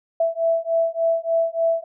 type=beating tone pair; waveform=sine; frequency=660 / 663.4 Hz; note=E5 / E5; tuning=+2 / +11 cents; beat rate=3.4 Hz; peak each=-21 dBFS; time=0.2-1.84 s; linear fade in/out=5 ms; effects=none